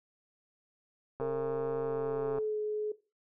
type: click train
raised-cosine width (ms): 1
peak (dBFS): -26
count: 161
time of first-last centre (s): 1.2-2.385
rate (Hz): 135
type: tone with pitch glide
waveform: sine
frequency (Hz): 457.5 to 424.4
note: A#4 to G#4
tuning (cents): -32 to +38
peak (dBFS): -30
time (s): 1.21-2.92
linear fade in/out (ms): 5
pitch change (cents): -130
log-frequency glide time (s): 1.79-2.59
effects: noise-tail reverb RT60 0.3 s tail -18 dB re dry